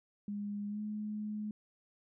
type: tone with pitch glide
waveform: sine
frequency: 204.8 to 211.5 Hz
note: G#3 to G#3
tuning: -24 to +32 cents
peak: -36 dBFS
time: 0.28-1.51 s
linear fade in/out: 2 ms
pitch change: +56 cents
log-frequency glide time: 0.68-0.8 s
effects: none